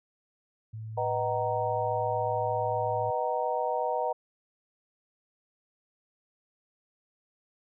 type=tone; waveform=sine; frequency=110 Hz; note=A2; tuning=in tune; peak=-36 dBFS; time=0.73-3.11 s; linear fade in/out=10 ms
type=chord; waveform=sine; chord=B major seventh; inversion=none; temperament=equal with one note detuned; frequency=493.9 / 622.3 / 756 / 932.3 Hz; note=B4 / D#5 / F#5 / A#5; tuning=0 / 0 / +37 / 0 cents; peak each=-32 dBFS; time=0.97-4.13 s; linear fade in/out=10 ms
effects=none